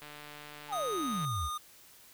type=click train; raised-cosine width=0.3 ms; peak=-31 dBFS; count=183; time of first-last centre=0.02-1.25 s; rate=148 Hz
type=exponential sweep; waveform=sine; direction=down; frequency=925 to 64.7 Hz; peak=-33 dBFS; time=0.68-1.5 s; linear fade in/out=50 ms
type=tone with pitch glide; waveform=square; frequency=1244.5 to 1223.1 Hz; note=D#6 to D#6; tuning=0 to -30 cents; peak=-35 dBFS; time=0.72-1.58 s; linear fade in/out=10 ms; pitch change=-30 cents; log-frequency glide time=1.07-1.36 s
effects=white hiss -57 dBFS RMS until 2.13 s